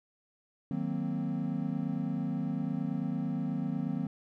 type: chord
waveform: triangle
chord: C half-diminished seventh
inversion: first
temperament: equal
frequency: 155.56 / 185 / 233.1 / 261.6 Hz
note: Eb3 / Gb3 / Bb3 / C4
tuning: 0 / 0 / 0 / 0 cents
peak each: -34 dBFS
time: 0.71-4.07 s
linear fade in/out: 2 ms
effects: none